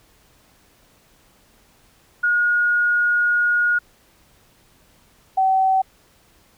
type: tone pair in turn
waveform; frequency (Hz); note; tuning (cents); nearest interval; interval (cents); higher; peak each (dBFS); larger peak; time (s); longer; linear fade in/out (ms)
sine; 1440 / 762.8; F#6 / G5; -47 / -47; major seventh; 1100; first; -15 / -14; second; 2.23-3.79 / 5.37-5.82; first; 10
effects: pink hiss -56 dBFS RMS until 6.57 s